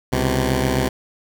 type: tone pair together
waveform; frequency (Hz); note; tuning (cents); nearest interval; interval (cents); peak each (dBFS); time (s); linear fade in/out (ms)
10% pulse; 67.7 / 127.8; C#2 / C3; -40 / -40; major seventh; 1100; -12; 0.12-0.89; 10
effects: none